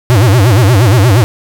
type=tone with vibrato; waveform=square; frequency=110.4 Hz; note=A2; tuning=6 cents sharp; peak=-5 dBFS; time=0.1-1.24 s; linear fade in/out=0 ms; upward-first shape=sine; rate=8.5 Hz; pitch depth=270 cents each way; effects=none